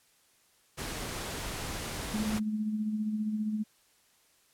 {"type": "noise", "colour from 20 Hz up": "pink", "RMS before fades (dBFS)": -37, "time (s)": [0.77, 2.4], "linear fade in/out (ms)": 20}
{"type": "tone with tremolo", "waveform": "sine", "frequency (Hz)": 214.1, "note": "A3", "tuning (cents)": -47, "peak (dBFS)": -27, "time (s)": [2.13, 3.64], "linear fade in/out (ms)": 20, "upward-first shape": "sine", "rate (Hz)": 15, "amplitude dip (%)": 45}
{"effects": ["white hiss -66 dBFS RMS until 4.53 s", "low-pass 12000 Hz 12 dB/octave"]}